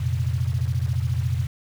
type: chord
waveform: sine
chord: F suspended fourth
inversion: none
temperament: equal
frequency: 87.31 / 116.54 / 130.81 Hz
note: F2 / Bb2 / C3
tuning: 0 / 0 / 0 cents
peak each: -25 / -25 / -26 dBFS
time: 0-1.47 s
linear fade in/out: 10 ms
effects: 7-bit